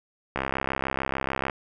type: click train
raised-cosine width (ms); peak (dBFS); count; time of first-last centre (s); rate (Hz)
0.5; -11; 77; 0.36-1.498; 66.8
effects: none